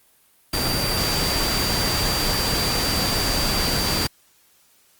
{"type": "tone in noise", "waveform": "sine", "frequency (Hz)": 4699, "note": "D8", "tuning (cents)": 0, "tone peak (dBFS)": -25, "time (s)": [0.53, 4.07], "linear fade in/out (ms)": 5, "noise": "pink", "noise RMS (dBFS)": -23, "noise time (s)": [0.53, 4.07], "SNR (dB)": -5, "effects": ["white hiss -58 dBFS RMS until 4.99 s", "Opus 32 kbps"]}